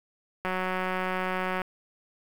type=click train; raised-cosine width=0.5 ms; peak=-15 dBFS; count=217; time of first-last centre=0.45-1.618 s; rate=185 Hz; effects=7-bit